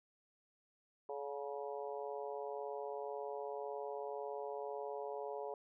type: harmonic tone with a mistuned harmonic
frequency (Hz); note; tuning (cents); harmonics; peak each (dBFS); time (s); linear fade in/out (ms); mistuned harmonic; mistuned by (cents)
141.9; C#3; +41; 3 / 4 / 5 / 6 / 7; -44 / -46 / -48 / -50 / -51; 1.09-5.54; 2; 7; -45
effects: none